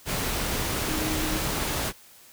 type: tone in noise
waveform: sine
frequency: 311.1 Hz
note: D#4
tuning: in tune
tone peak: -30 dBFS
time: 0.86-1.42 s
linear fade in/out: 50 ms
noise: pink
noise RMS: -28 dBFS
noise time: 0.05-1.93 s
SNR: -5 dB
effects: white hiss -52 dBFS RMS until 2.32 s